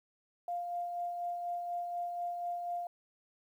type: tone with tremolo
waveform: sine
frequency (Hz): 700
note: F5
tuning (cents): +4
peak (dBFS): -33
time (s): 0.48-2.87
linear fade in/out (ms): 2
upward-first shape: sine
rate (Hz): 4.1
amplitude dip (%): 35
effects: 11-bit